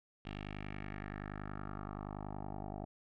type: tone with low-pass filter sweep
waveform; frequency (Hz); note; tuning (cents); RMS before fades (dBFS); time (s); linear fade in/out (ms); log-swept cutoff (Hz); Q
10% pulse; 50.6; G#1; -44; -44; 0.25-2.85; 5; 3000 to 690; 2.9
effects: none